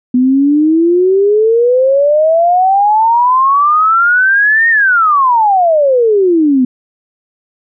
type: exponential two-way sweep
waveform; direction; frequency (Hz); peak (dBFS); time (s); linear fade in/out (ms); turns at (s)
sine; up then down; 246.4 to 1864.7 to 246.4; -6; 0.14-6.65; 5; 4.69
effects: none